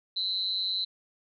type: tone with amplitude modulation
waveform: sine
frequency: 4028 Hz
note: B7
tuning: 33 cents sharp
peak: -23 dBFS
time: 0.16-0.85 s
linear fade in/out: 10 ms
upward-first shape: sine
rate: 190 Hz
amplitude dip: 95%
effects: none